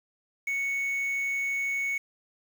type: tone with quantisation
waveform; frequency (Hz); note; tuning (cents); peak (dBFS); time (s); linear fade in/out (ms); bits
triangle; 2217; C#7; 0; -25; 0.47-1.98; 5; 8
effects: none